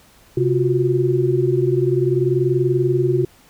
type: tone cluster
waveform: sine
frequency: 132.2 / 350.5 / 371 Hz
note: C3 / F4 / F#4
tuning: +18 / +6 / +5 cents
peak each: -19 dBFS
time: 0.37-3.25 s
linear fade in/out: 5 ms
effects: pink hiss -51 dBFS RMS until 3.49 s